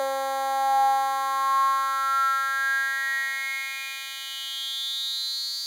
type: tone with high-pass filter sweep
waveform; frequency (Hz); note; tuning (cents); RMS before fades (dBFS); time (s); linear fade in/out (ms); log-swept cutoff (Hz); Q
10% pulse; 270; C#4; -45; -26; 0-5.66; 0; 600 to 4700; 10
effects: none